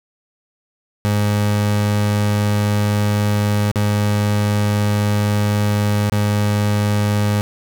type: tone with dropouts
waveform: 30% pulse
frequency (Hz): 103.83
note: G#2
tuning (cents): 0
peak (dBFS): -12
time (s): 1.05-7.41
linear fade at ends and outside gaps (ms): 0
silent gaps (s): 3.715-3.758 / 6.097-6.121
effects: none